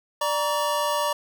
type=tone cluster; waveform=square; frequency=590 / 943 / 1140 Hz; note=D5 / A#5 / C#6; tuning=+8 / +20 / +48 cents; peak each=-27 / -27 / -29 dBFS; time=0.21-1.13 s; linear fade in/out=5 ms; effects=none